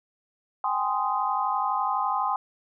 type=chord; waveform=sine; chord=Ab major seventh; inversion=third; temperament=just; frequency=778.7 / 830.6 / 1038.3 / 1245.9 Hz; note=G5 / Ab5 / C6 / Eb6; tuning=-12 / 0 / -14 / +2 cents; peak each=-30 / -29 / -27 / -30 dBFS; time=0.64-2.36 s; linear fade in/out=2 ms; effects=none